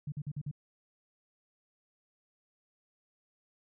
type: tone bursts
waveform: sine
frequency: 146.2 Hz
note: D3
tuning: 7 cents flat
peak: -34 dBFS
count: 5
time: 0.07-0.513 s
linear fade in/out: 5 ms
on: 51 ms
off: 47 ms
effects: none